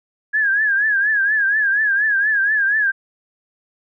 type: tone with vibrato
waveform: sine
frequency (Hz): 1661.2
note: G#6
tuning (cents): 0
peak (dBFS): -14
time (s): 0.33-2.92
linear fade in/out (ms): 20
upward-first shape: triangle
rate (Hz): 4.2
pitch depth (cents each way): 120
effects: none